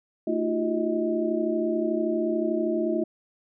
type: tone cluster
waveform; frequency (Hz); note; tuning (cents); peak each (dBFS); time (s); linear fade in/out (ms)
sine; 223.5 / 312.4 / 345.8 / 377.4 / 632; A3 / D#4 / F4 / F#4 / D#5; +27 / +7 / -17 / +34 / +27; -30 / -30 / -26 / -35 / -30; 0.27-3.04; 5
effects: none